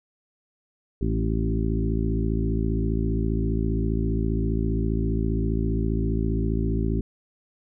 harmonic tone with a mistuned harmonic, 55 Hz, A1, in tune, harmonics 1 / 2 / 3 / 4 / 5 / 6 / 7, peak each -25 / -28 / -30 / -31 / -32 / -33 / -33 dBFS, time 1.01-7.01 s, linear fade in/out 5 ms, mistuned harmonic 4, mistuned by +24 cents, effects none

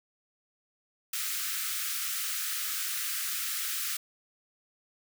white high-pass noise, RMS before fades -33 dBFS, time 1.13-3.97 s, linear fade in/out 5 ms, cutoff 1200 Hz, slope 96 dB/octave, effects none

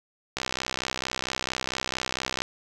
click train, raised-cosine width 0.2 ms, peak -10 dBFS, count 133, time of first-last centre 0.37-2.42 s, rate 64.4 Hz, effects none

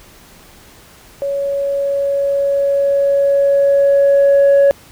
sine tone with level ramp, 559 Hz, C#5, 14 cents sharp, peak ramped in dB -16 to -4 dBFS, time 1.22-4.71 s, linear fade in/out 0 ms, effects tanh soft clip ceiling -5 dBFS + pink hiss -43 dBFS RMS until 4.91 s

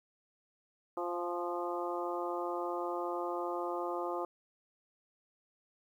harmonic tone with a mistuned harmonic, 174.9 Hz, F3, 3 cents sharp, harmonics 2 / 3 / 4 / 5 / 6 / 7, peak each -38 / -40 / -41 / -42 / -43 / -43 dBFS, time 0.97-4.25 s, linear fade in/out 2 ms, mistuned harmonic 5, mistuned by -24 cents, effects 11-bit

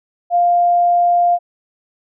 sine tone, 700 Hz, F5, 4 cents sharp, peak -10 dBFS, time 0.3-1.39 s, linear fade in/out 50 ms, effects none

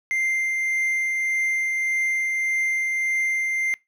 triangle tone with tremolo, 2093 Hz, C7, in tune, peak -18 dBFS, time 0.11-3.74 s, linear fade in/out 0 ms, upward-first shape triangle, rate 1.7 Hz, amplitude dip 25%, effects noise-tail reverb RT60 0.2 s tail -23 dB re dry

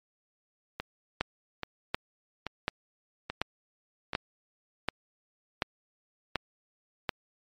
two click trains, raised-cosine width 0.3 ms, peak -11 / -17 dBFS, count 9 / 5, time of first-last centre 1.21-7.092 / 0.8-4.133 s, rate 1.36 / 1.2 Hz, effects MP3 64 kbps

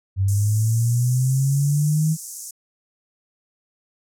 sine linear sweep, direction up, 94.6 to 159.6 Hz, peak -16 dBFS, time 0.16-2.17 s, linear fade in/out 50 ms
pink high-pass noise, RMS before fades -32 dBFS, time 0.28-2.51 s, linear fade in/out 5 ms, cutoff 6000 Hz, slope 48 dB/octave
effects low-pass 11000 Hz 12 dB/octave

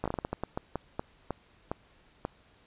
slowing click train, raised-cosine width 1 ms, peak -17 dBFS, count 15, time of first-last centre 0.04-2.251 s, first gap 16 ms, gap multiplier 1.31, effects pink hiss -62 dBFS RMS until 2.66 s + resampled to 8000 Hz

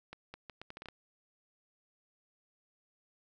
accelerating click train, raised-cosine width 0.3 ms, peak -29 dBFS, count 9, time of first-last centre 0.13-0.886 s, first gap 210 ms, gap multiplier 0.75, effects none

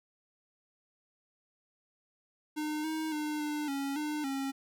square tone with pitch steps, 304.2 / 315.4 / 302.1 / 299 / 276.8 / 301.2 / 271.8 Hz, D#4 / D#4 / D4 / D4 / C#4 / D4 / C#4, -39 / +24 / +49 / +31 / -2 / +44 / -34 cents, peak -33 dBFS, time 2.56-4.52 s, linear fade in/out 20 ms, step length 280 ms, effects none

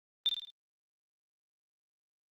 sine tone with echo, 3578 Hz, A7, 28 cents sharp, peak -24 dBFS, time 0.26-0.29 s, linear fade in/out 0 ms, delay 53 ms, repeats 4, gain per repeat -6 dB, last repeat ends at 0.502 s, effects Opus 24 kbps

